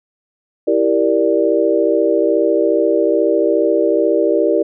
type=chord; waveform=sine; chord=E half-diminished seventh; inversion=none; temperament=equal; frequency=329.6 / 392 / 466.2 / 587.3 Hz; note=E4 / G4 / Bb4 / D5; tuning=0 / 0 / 0 / 0 cents; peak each=-17 dBFS; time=0.67-4.63 s; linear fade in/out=10 ms; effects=none